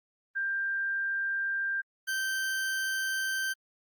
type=tone pair in turn; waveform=sine / 40% pulse; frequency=1587 / 1557 Hz; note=G6 / G6; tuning=+21 / -12 cents; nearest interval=unison; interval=33 cents; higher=first; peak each=-28 dBFS; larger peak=neither; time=0.35-1.82 / 2.07-3.54 s; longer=neither; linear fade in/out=20 ms; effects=Opus 24 kbps